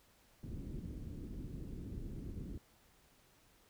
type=low-pass noise; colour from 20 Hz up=pink; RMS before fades=-45 dBFS; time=0.43-2.58 s; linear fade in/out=5 ms; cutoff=330 Hz; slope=24 dB/octave; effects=pink hiss -68 dBFS RMS until 3.69 s